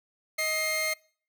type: tone pair together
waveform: sawtooth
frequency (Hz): 629 / 2117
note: D#5 / C7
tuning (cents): +19 / +20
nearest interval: octave + major sixth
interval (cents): 2101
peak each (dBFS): -29 / -24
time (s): 0.38-0.94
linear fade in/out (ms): 10
effects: noise-tail reverb RT60 0.5 s tail -25 dB re dry